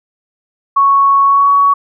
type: tone with pitch glide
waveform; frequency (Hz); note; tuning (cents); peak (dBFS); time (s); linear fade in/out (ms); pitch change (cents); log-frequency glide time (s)
sine; 1108.7 to 1124.8; C#6 to C#6; 0 to +25; -6; 0.76-1.74; 10; +25; 1.24-1.51
effects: none